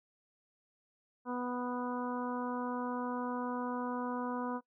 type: harmonic tone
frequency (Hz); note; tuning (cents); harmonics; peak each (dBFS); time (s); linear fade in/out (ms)
246.9; B3; 0; 1 / 2 / 3 / 4 / 5 / 6; -37 / -41 / -45 / -41 / -46 / -49; 1.25-4.61; 50
effects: noise-tail reverb RT60 0.1 s tail -20 dB re dry